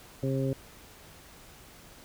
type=harmonic tone; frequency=134 Hz; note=C3; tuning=42 cents sharp; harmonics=1 / 2 / 3 / 4; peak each=-29 / -32 / -34 / -35 dBFS; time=0.23-0.53 s; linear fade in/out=2 ms; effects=pink hiss -52 dBFS RMS until 2.04 s